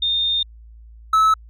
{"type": "tone pair in turn", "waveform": ["sine", "triangle"], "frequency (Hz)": [3645, 1299.9], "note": ["A#7", "E6"], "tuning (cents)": [-40, -25], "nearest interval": "octave + tritone", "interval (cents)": 1785, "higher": "first", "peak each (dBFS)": [-17, -10], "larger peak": "second", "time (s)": [[0.02, 0.43], [1.13, 1.34]], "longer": "first", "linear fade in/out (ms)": 5, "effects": ["added 56 Hz sine -40 dBFS peak until 1.49 s"]}